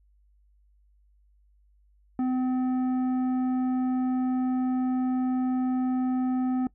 sine tone with tanh clipping, 255.3 Hz, C4, 42 cents flat, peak -25 dBFS, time 2.19-6.67 s, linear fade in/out 2 ms, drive 9 dB, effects noise-tail reverb RT60 0.1 s tail -21 dB re dry + added 50 Hz sine -59 dBFS peak until 6.74 s

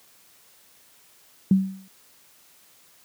sine tone with exponential decay, 191.3 Hz, G3, 42 cents flat, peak -11 dBFS, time 1.51-1.88 s, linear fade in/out 2 ms, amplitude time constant 79 ms, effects white hiss -56 dBFS RMS until 3.04 s + high-pass 80 Hz 12 dB/octave

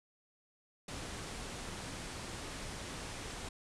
pink low-pass noise, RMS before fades -44 dBFS, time 0.88-3.49 s, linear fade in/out 5 ms, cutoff 10000 Hz, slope 48 dB/octave, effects none

